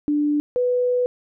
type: tone pair in turn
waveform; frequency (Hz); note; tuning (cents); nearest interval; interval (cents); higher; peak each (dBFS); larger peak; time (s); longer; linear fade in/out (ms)
sine; 294.9 / 495; D4 / B4; +7 / +4; major sixth; 897; second; -17; neither; 0.08-0.4 / 0.56-1.06; second; 0
effects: none